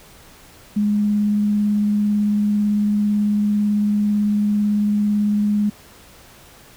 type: tone with vibrato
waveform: sine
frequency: 207.7 Hz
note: G#3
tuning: in tune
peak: -15 dBFS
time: 0.76-5.7 s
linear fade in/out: 10 ms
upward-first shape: sine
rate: 18 Hz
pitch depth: 10 cents each way
effects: pink hiss -46 dBFS RMS until 6.76 s